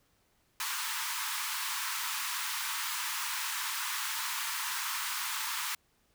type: high-pass noise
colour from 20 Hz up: pink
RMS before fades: -35 dBFS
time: 0.6-5.75 s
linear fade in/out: 2 ms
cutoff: 890 Hz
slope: 96 dB/octave
effects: pink hiss -71 dBFS RMS until 6.14 s